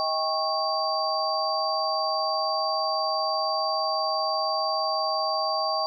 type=tone cluster; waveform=sine; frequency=634 / 799 / 1102 / 4676 Hz; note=D#5 / G5 / C#6 / D8; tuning=+32 / +33 / -11 / -8 cents; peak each=-29 dBFS; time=0-5.86 s; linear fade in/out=0 ms; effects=none